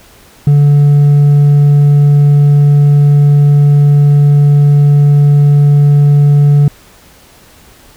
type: tone with hard clipping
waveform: sine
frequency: 144.6 Hz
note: D3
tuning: 27 cents flat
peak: -4 dBFS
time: 0.47-6.68 s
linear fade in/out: 2 ms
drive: 2 dB
effects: pink hiss -41 dBFS RMS until 7.96 s